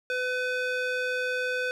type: tone with band-pass filter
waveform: square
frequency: 503 Hz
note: B4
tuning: 32 cents sharp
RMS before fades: -29 dBFS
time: 0.1-1.71 s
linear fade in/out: 0 ms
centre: 1700 Hz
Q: 1.1
effects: none